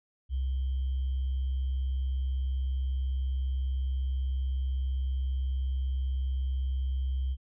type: tone with sample-and-hold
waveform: sine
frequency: 65.41 Hz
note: C2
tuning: in tune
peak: -27 dBFS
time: 0.29-7.37 s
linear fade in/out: 50 ms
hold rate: 3150 Hz
effects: resampled to 8000 Hz